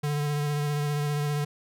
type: tone with vibrato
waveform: square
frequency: 146.83 Hz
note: D3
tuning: in tune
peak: -26 dBFS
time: 0.03-1.45 s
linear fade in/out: 10 ms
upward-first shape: sine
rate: 15 Hz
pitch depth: 20 cents each way
effects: none